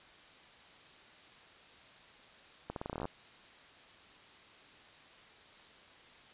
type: accelerating click train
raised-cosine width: 1 ms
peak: -24 dBFS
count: 13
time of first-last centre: 2.7-3.055 s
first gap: 62 ms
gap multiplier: 0.85
effects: white hiss -57 dBFS RMS until 6.33 s + resampled to 8000 Hz